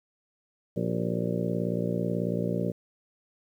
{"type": "harmonic tone with a mistuned harmonic", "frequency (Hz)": 58.27, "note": "A#1", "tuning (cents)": 0, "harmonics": [2, 3, 4, 5, 6, 7, 8, 9, 10], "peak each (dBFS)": [-34, -30, -34, -39, -37, -38, -35, -38, -37], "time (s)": [0.76, 2.72], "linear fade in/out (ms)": 10, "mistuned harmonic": 7, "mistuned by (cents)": -78, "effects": ["10-bit"]}